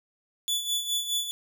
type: tone with tremolo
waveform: sawtooth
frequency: 3455 Hz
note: A7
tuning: 32 cents flat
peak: -21 dBFS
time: 0.48-1.31 s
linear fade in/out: 0 ms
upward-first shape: sine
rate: 4.8 Hz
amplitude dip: 65%
effects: none